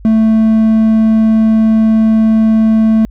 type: tone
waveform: triangle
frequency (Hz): 220.8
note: A3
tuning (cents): +6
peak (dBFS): -4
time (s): 0.05-3.05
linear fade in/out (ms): 0
effects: added 50 Hz sine -31 dBFS peak until 3.1 s